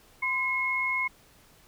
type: tone pair together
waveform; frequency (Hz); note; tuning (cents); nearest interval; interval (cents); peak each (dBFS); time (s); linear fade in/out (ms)
sine; 1025.5 / 2168; C6 / C#7; -35 / -39; octave + minor second; 1296; -32 / -26; 0.22-1.08; 10
effects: pink hiss -58 dBFS RMS until 1.67 s